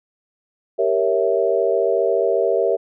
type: chord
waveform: sine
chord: G diminished seventh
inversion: none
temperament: equal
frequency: 392 / 466.2 / 554.4 / 659.3 Hz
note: G4 / Bb4 / Db5 / Fb5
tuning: 0 / 0 / 0 / 0 cents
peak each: -21 / -20 / -22 / -21 dBFS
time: 0.78-2.77 s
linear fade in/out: 20 ms
effects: none